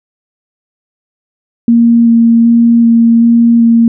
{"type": "tone with vibrato", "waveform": "sine", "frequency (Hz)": 232.3, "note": "A#3", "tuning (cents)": -6, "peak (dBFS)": -3, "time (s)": [1.68, 3.88], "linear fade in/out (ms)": 2, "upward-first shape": "square", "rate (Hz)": 1.3, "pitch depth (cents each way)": 9, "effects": []}